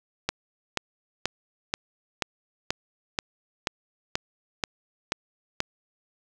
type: click train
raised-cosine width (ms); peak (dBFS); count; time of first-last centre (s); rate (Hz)
0.2; -7; 12; 0.29-5.604; 2.07
effects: none